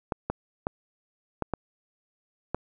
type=clicks; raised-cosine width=1 ms; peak=-13 dBFS; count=6; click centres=0.122 / 0.3 / 0.669 / 1.423 / 1.537 / 2.546 s; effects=none